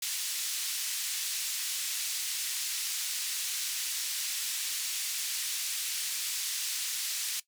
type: band-pass noise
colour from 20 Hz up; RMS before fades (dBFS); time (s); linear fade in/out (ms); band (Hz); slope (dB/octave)
white; -34; 0.02-7.4; 5; 2700 to 9400; 12
effects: noise-tail reverb RT60 0.1 s tail -17 dB re dry